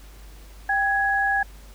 sine tone pair together, 790.2 / 1668 Hz, G5 / G#6, +14 / +7 cents, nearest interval octave + minor second, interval 1293 cents, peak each -23 / -21 dBFS, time 0.69-1.43 s, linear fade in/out 5 ms, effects added 50 Hz sine -42 dBFS peak until 1.74 s + pink hiss -51 dBFS RMS until 1.74 s

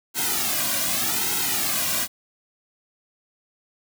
white noise with flanger, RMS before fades -24 dBFS, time 0.14-2.08 s, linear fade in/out 50 ms, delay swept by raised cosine 1.7 to 2.31 ms, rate 0.84 Hz, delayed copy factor -1, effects none

